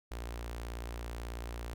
sawtooth tone with notch filter, 58.27 Hz, A#1, in tune, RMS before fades -41 dBFS, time 0.11-1.74 s, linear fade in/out 5 ms, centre 160 Hz, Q 0.75, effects none

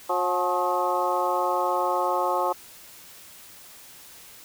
harmonic tone with a mistuned harmonic, 180 Hz, F#3, 47 cents flat, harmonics 2 / 3 / 4 / 5 / 6 / 7, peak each -31 / -28 / -29 / -27 / -28 / -32 dBFS, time 0.09-2.53 s, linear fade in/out 10 ms, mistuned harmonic 5, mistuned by -64 cents, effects white hiss -47 dBFS RMS until 4.44 s

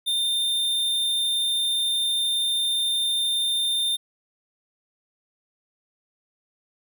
square tone, 3613 Hz, A7, 45 cents sharp, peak -22 dBFS, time 0.06-3.97 s, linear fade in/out 20 ms, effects none

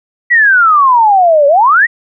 sine exponential two-way sweep, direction down then up, 1972 to 553 to 1972 Hz, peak -4 dBFS, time 0.3-1.87 s, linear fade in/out 20 ms, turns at 1.47 s, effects none

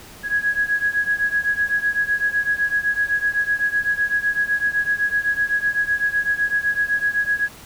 sine beating tone pair, 1661.2 / 1669.1 Hz, G#6 / G#6, 0 / +8 cents, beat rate 7.9 Hz, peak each -20 / -22 dBFS, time 0.23-7.49 s, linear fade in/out 50 ms, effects pink hiss -42 dBFS RMS until 7.65 s

